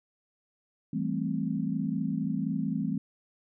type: chord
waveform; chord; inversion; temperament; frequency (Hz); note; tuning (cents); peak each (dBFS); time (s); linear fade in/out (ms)
sine; A minor seventh; second; equal; 164.81 / 196 / 220 / 261.6; E3 / G3 / A3 / C4; 0 / 0 / 0 / 0; -33; 0.93-2.98; 5
effects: none